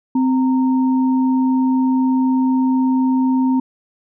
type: tone pair together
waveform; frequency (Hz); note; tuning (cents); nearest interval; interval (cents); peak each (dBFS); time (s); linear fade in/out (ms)
sine; 259.3 / 924; C4 / A#5; -15 / -16; octave + minor seventh; 2199; -13 / -25; 0.15-3.6; 5
effects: none